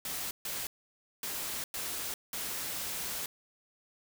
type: noise bursts at uneven times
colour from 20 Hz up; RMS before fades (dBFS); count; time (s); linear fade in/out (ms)
white; -37; 5; 0.05-0.31 / 0.45-0.67 / 1.23-1.64 / 1.74-2.14 / 2.33-3.26; 2
effects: none